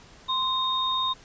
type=tone pair together; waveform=sine; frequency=1039 / 3703 Hz; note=C6 / A#7; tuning=-12 / -12 cents; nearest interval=octave + minor seventh; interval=2200 cents; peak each=-26 dBFS; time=0.28-1.14 s; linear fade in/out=20 ms; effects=pink hiss -51 dBFS RMS until 1.24 s + resampled to 16000 Hz